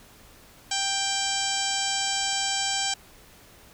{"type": "harmonic tone", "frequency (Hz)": 786, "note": "G5", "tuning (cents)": 4, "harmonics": [1, 2, 3, 4, 5, 6, 7, 8, 9, 10], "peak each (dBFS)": [-32, -35, -36, -31, -36, -35, -33, -37, -35, -32], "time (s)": [0.71, 2.94], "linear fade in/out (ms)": 5, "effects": ["pink hiss -52 dBFS RMS until 3.73 s"]}